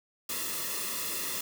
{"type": "noise with comb filter", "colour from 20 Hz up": "white", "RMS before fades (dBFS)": -34, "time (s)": [0.29, 1.41], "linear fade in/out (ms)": 5, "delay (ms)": 1.3, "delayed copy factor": -0.85, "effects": []}